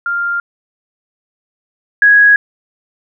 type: tone pair in turn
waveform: sine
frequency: 1396.9 / 1661.2 Hz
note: F6 / G#6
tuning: 0 / 0 cents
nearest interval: minor third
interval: 300 cents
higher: second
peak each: -14 / -4 dBFS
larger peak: second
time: 0.06-0.4 / 2.02-2.36 s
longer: neither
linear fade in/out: 2 ms
effects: none